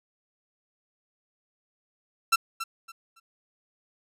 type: tone with echo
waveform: sawtooth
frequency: 1345 Hz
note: E6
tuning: 34 cents sharp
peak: -14 dBFS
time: 2.32-2.36 s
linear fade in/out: 10 ms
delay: 280 ms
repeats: 3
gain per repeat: -12 dB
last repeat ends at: 3.2 s
effects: resampled to 32000 Hz